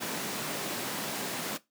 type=high-pass noise; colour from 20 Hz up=pink; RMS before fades=-35 dBFS; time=0-1.58 s; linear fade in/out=20 ms; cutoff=160 Hz; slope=24 dB/octave; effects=noise-tail reverb RT60 0.2 s tail -18 dB re dry